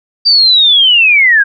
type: linear sweep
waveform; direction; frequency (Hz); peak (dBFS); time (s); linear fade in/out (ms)
sine; down; 4699 to 1568; -4; 0.25-1.44; 20
effects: none